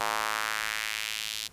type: tone with high-pass filter sweep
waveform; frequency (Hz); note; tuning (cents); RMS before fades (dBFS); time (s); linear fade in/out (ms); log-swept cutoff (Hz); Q
square; 54.2; A1; -25; -32; 0-1.48; 10; 880 to 3800; 1.7
effects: pink hiss -56 dBFS RMS until 1.52 s + resampled to 32000 Hz